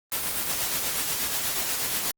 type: noise with tremolo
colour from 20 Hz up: white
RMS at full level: -26 dBFS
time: 0.12-2.11 s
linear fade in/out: 0 ms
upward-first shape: triangle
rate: 8.3 Hz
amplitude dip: 40%
effects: Opus 24 kbps